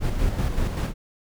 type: noise with tremolo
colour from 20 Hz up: brown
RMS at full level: -22 dBFS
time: 0-0.94 s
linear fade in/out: 50 ms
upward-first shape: square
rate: 5.2 Hz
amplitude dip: 40%
effects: none